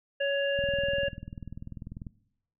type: harmonic tone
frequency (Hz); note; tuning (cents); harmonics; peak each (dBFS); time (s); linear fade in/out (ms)
559; C#5; +14; 1 / 3 / 5; -27 / -32 / -34; 0.2-1.09; 10
type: click train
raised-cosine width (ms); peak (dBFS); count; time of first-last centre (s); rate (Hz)
5; -27; 31; 0.59-2.068; 20.3
effects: noise-tail reverb RT60 0.8 s tail -20 dB re dry